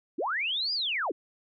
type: linear two-way sweep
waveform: sine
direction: up then down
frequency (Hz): 230.9 to 4978 to 230.9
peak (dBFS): -27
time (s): 0.18-1.12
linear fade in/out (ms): 10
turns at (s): 0.73
effects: none